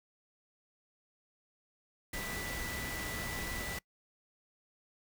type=tone in noise; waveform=sine; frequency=1975.5 Hz; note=B6; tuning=in tune; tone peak=-42 dBFS; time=2.13-3.79 s; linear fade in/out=5 ms; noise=pink; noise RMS=-40 dBFS; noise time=2.13-3.79 s; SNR=-5 dB; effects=noise-tail reverb RT60 0.1 s tail -24 dB re dry